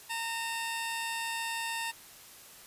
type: tone pair together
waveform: 15% pulse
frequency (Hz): 916.7 / 2604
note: A#5 / E7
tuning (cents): -29 / -22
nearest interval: octave + tritone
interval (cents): 1807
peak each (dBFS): -27 / -35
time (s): 0.09-1.92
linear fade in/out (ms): 20
effects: white hiss -52 dBFS RMS until 2.66 s + resampled to 32000 Hz